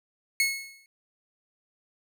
sawtooth tone with exponential decay, 2185 Hz, C#7, 26 cents flat, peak -16 dBFS, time 0.4-0.86 s, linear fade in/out 1 ms, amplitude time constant 100 ms, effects none

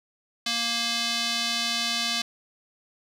square tone with band-pass filter, 233.6 Hz, A#3, 4 cents sharp, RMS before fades -27 dBFS, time 0.46-2.22 s, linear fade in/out 5 ms, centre 4100 Hz, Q 1.9, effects none

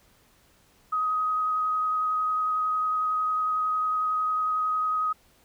sine tone with vibrato, 1258 Hz, D#6, 19 cents sharp, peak -23 dBFS, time 0.92-5.13 s, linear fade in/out 10 ms, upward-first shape sine, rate 11 Hz, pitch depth 9 cents each way, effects pink hiss -61 dBFS RMS until 5.44 s

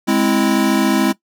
square chord, Ab augmented, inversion none, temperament equal, 207.7 / 261.6 / 329.6 Hz, Ab3 / C4 / E4, 0 / 0 / 0 cents, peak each -18 dBFS, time 0.07-1.13 s, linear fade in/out 20 ms, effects noise-tail reverb RT60 0.1 s tail -18 dB re dry

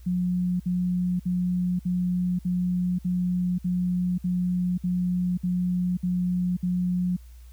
sine tone bursts, 179.6 Hz, F3, 49 cents sharp, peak -22 dBFS, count 12, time 0.06-7.167 s, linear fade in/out 10 ms, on 540 ms, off 57 ms, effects added 60 Hz sine -43 dBFS peak until 7.52 s + white hiss -61 dBFS RMS until 7.52 s

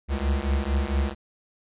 square beating tone pair, 67 / 71.4 Hz, C2 / D2, +42 / -48 cents, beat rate 4.4 Hz, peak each -26 dBFS, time 0.08-1.15 s, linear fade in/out 50 ms, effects resampled to 8000 Hz

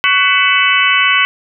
harmonic tone with a mistuned harmonic, 374.2 Hz, F#4, 20 cents sharp, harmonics 3 / 4 / 5 / 6 / 7 / 8, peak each -16 / -16 / -16 / -16 / -16 / -16 dBFS, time 0.04-1.25 s, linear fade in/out 0 ms, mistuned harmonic 5, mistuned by +110 cents, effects none

